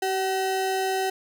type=ring-modulated tone; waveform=square; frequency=570 Hz; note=C#5; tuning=48 cents sharp; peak=-21 dBFS; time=0.02-1.1 s; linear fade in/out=5 ms; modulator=187 Hz; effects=none